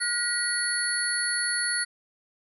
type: tone cluster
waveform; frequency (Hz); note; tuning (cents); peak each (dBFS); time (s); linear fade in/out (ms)
sine; 1442 / 1919 / 4396 / 10310; F#6 / A#6 / C#8 / E9; -45 / +50 / -15 / -40; -30; 0-1.85; 20
effects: none